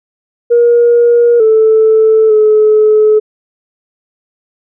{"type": "tone with pitch steps", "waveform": "sine", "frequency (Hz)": [474.8, 439.5, 428.9], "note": ["A#4", "A4", "A4"], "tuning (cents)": [32, -2, -44], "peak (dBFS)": -3, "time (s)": [0.5, 3.2], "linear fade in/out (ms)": 20, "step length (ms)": 900, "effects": ["tanh soft clip ceiling 0 dBFS"]}